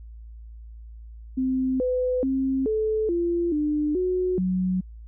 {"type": "tone with pitch steps", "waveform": "sine", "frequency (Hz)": [260.1, 504, 266.2, 434.7, 343.8, 299.1, 366.3, 184.7], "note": ["C4", "B4", "C4", "A4", "F4", "D4", "F#4", "F#3"], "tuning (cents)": [-10, 35, 30, -21, -27, 32, -17, -3], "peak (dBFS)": -21, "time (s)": [1.37, 4.81], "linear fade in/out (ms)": 10, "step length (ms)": 430, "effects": ["added 56 Hz sine -39 dBFS peak until 5.07 s"]}